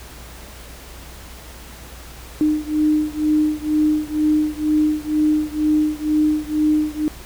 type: beating tone pair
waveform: sine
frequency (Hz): 304 / 306.1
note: D#4 / D#4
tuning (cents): -40 / -28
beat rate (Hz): 2.1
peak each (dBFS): -18 / -19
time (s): 2.41-7.08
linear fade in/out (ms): 0
effects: added 60 Hz sine -39 dBFS peak until 7.25 s + pink hiss -40 dBFS RMS until 7.25 s